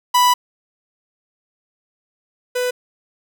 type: tone pair in turn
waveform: 45% pulse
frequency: 987.8 / 497.3 Hz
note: B5 / B4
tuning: 0 / +12 cents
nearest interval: octave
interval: 1188 cents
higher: first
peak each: -11 / -18 dBFS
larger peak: first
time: 0.14-0.34 / 2.55-2.71 s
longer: first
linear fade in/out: 10 ms
effects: none